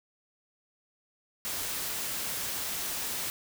white noise, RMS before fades -34 dBFS, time 1.45-3.3 s, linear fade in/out 0 ms, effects none

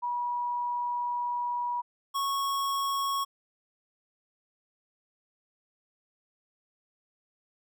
sine / square tone pair in turn, 968 / 1103.2 Hz, B5 / C#6, -35 / -9 cents, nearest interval major second, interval 226 cents, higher second, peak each -28 dBFS, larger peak neither, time 0.02-1.82 / 2.14-3.25 s, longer first, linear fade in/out 20 ms, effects none

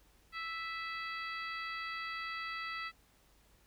harmonic tone with a mistuned harmonic, 659.3 Hz, E5, in tune, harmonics 2 / 3 / 4 / 5 / 6 / 7, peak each -42 / -42 / -47 / -52 / -53 / -51 dBFS, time 0.32-2.92 s, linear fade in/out 50 ms, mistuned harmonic 4, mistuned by -17 cents, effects added 50 Hz sine -68 dBFS peak until 3.66 s + pink hiss -68 dBFS RMS until 3.66 s

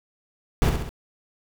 brown noise with echo, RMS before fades -18 dBFS, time 0.62-0.69 s, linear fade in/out 0 ms, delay 67 ms, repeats 3, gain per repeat -5 dB, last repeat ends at 0.891 s, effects none

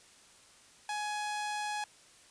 sawtooth tone, 838 Hz, G#5, 15 cents sharp, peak -30 dBFS, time 0.89-1.84 s, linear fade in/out 2 ms, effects white hiss -59 dBFS RMS until 2.3 s + resampled to 22050 Hz

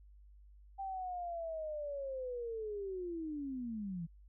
sine linear sweep, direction down, 788 to 160 Hz, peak -38 dBFS, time 0.78-4.07 s, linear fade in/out 20 ms, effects added 50 Hz sine -56 dBFS peak until 4.28 s

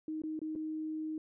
sine tone with dropouts, 312.5 Hz, D#4, 8 cents sharp, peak -35 dBFS, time 0.08-1.18 s, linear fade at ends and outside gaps 2 ms, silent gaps 0.219-0.236 / 0.392-0.416 / 0.553-0.559 s, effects none

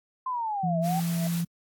sine linear two-way sweep, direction down then up, 1046.5 to 636 to 787 Hz, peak -27 dBFS, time 0.26-1 s, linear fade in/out 5 ms, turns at 0.79 s
sine tone with pitch glide, 168.9 to 170.07 Hz, E3 to F3, +42 to -46 cents, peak -25 dBFS, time 0.63-1.45 s, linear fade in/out 10 ms, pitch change +12 cents, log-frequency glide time 0.75-1.31 s
white noise, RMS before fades -39 dBFS, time 0.82-1.45 s, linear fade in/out 50 ms
triangle tone with exponential growth, 659.3 Hz, E5, in tune, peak -30 dBFS, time 0.84-1.27 s, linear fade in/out 1 ms, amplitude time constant 92 ms
effects AAC 64 kbps

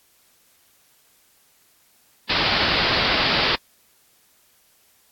white low-pass noise, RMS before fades -21 dBFS, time 2.29-3.56 s, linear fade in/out 10 ms, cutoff 4900 Hz, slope 96 dB/octave, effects white hiss -59 dBFS RMS until 5.11 s + AAC 64 kbps

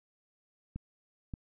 clicks, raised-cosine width 5 ms, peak -26 dBFS, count 2, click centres 0.76 / 1.338 s, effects none

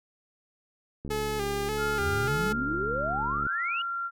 click train, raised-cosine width 3 ms, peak -25 dBFS, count 175, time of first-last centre 1.05-3.467 s, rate 72 Hz
sawtooth tone with vibrato, 415.3 Hz, G#4, in tune, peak -25 dBFS, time 1.1-2.53 s, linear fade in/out 10 ms, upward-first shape square, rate 1.7 Hz, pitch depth 56 cents each way
sine tone with pitch glide, 1398 to 1378 Hz, F6 to F6, +1 to -24 cents, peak -29 dBFS, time 1.77-4.11 s, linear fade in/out 50 ms, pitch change -25 cents, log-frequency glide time 2.28-3.21 s
sine exponential sweep, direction up, 73.7 to 2960 Hz, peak -30 dBFS, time 2-3.82 s, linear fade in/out 5 ms
effects none

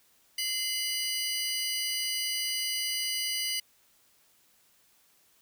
sawtooth tone cluster, 2062 / 2953 / 4790 Hz, C7 / F#7 / D8, -26 / -4 / +33 cents, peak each -33 / -30 / -30 dBFS, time 0.38-3.6 s, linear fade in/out 5 ms, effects white hiss -65 dBFS RMS until 5.41 s

